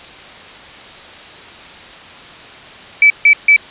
sine tone bursts, 2305 Hz, D7, 33 cents flat, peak -4 dBFS, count 3, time 3.02-3.563 s, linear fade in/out 2 ms, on 81 ms, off 150 ms, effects white hiss -35 dBFS RMS until 3.7 s + resampled to 8000 Hz

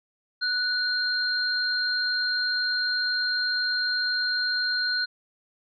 sine tone pair together, 1480 / 4186 Hz, F#6 / C8, 0 / 0 cents, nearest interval octave + tritone, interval 1800 cents, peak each -26 dBFS, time 0.41-5.06 s, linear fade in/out 20 ms, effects none

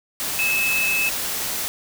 sine tone in noise, 2600 Hz, E7, 24 cents flat, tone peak -19 dBFS, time 0.39-1.09 s, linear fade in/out 0 ms, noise white, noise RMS -26 dBFS, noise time 0.2-1.68 s, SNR +4 dB, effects none

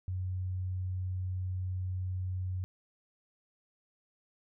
sine tone, 92.3 Hz, F#2, 4 cents flat, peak -32 dBFS, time 0.08-2.64 s, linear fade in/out 0 ms, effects none

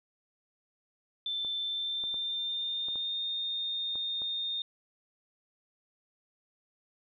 sine tone with pitch glide, 3541 to 3657 Hz, A7 to A#7, +10 to -34 cents, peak -31 dBFS, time 1.26-4.62 s, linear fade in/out 2 ms, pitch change +56 cents, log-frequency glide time 1.61-3.2 s
clicks, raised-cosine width 1 ms, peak -34 dBFS, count 7, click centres 1.448 / 2.039 / 2.143 / 2.885 / 2.957 / 3.956 / 4.219 s
effects none

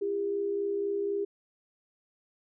sine tone pair together, 338.4 / 402.4 Hz, E4 / G4, +45 / +45 cents, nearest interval minor third, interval 300 cents, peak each -37 / -28 dBFS, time 0.01-1.25 s, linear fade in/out 10 ms, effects none

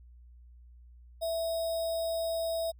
sine tone with sample-and-hold, 659.3 Hz, E5, in tune, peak -29 dBFS, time 1.21-2.72 s, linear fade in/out 20 ms, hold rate 4410 Hz, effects added 60 Hz sine -51 dBFS peak until 2.79 s

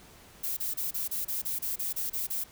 violet noise bursts, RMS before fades -32 dBFS, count 12, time 0.43-2.44 s, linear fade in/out 10 ms, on 140 ms, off 30 ms, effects pink hiss -54 dBFS RMS until 2.51 s

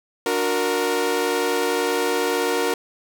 sawtooth chord, D augmented, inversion none, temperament equal with one note detuned, 293.7 / 364.3 / 466.2 Hz, D4 / F#4 / A#4, 0 / -27 / 0 cents, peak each -24 / -21 / -18 dBFS, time 0.26-2.74 s, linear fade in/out 2 ms, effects none

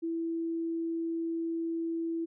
sine tone, 330.9 Hz, E4, 7 cents sharp, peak -30 dBFS, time 0.02-2.26 s, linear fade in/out 20 ms, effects none

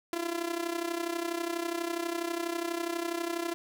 sawtooth tone with amplitude modulation, 340 Hz, F4, 46 cents flat, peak -24 dBFS, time 0.13-3.54 s, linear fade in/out 0 ms, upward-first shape sine, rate 32.2 Hz, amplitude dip 75%, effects none

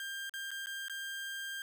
30% pulse tone with dropouts, 1594 Hz, G6, 28 cents sharp, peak -36 dBFS, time 0-1.62 s, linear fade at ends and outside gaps 1 ms, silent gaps 0.295-0.338 / 0.507-0.514 / 0.66-0.669 / 0.883-0.897 s, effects none

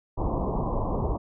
pink low-pass noise, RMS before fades -27 dBFS, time 0.17-1.18 s, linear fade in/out 20 ms, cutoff 1100 Hz, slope 96 dB/octave, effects none

